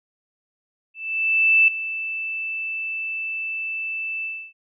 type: tone with ADSR envelope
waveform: sine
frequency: 2644 Hz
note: E7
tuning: 5 cents sharp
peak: -11 dBFS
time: 0.94-4.53 s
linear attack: 740 ms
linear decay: 3 ms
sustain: -14 dB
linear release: 290 ms
effects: none